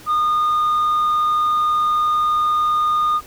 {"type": "tone", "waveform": "sine", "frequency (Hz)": 1223, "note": "D#6", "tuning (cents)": -30, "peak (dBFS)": -12, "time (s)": [0.06, 3.21], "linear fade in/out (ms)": 50, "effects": ["tanh soft clip ceiling -14 dBFS", "pink hiss -42 dBFS RMS until 3.26 s"]}